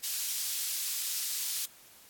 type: high-pass noise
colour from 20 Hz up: pink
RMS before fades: -34 dBFS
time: 0.03-1.66 s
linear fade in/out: 10 ms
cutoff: 4800 Hz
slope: 12 dB/octave
effects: white hiss -56 dBFS RMS until 2.09 s + AAC 64 kbps